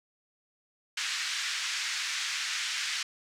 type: band-pass noise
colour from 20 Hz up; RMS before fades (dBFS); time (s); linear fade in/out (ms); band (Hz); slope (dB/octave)
pink; -33; 0.97-3.03; 5; 1600 to 6900; 24
effects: none